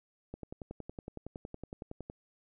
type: click train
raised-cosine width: 2 ms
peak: -28 dBFS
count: 20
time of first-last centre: 0.34-2.099 s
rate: 10.8 Hz
effects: none